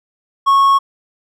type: tone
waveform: triangle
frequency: 1100 Hz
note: C#6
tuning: 14 cents flat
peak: -6 dBFS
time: 0.46-0.79 s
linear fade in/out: 20 ms
effects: none